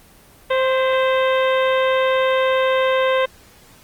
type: harmonic tone with a mistuned harmonic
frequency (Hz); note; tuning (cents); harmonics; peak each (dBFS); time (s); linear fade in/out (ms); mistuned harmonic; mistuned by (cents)
523.3; C5; 0; 1 / 2 / 3 / 4 / 5 / 6 / 7; -16 / -22 / -26 / -28 / -30 / -32 / -33; 0.5-3.26; 10; 4; -42
effects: pink hiss -48 dBFS RMS until 3.83 s + Opus 24 kbps